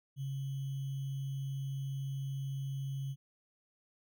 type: tone with sample-and-hold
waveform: sine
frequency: 136.3 Hz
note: C#3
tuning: 29 cents flat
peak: -35 dBFS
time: 0.16-3.16 s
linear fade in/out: 50 ms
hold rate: 3150 Hz
effects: none